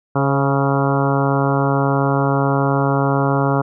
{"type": "harmonic tone with a mistuned harmonic", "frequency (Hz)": 138.59, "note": "C#3", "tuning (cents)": 0, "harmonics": [1, 2, 3, 4, 5, 6, 7, 8, 9, 10], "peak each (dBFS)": [-18, -21, -23, -24, -25, -26, -26, -27, -28, -28], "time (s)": [0.15, 3.62], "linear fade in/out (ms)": 10, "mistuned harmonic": 4, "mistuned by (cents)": -22, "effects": []}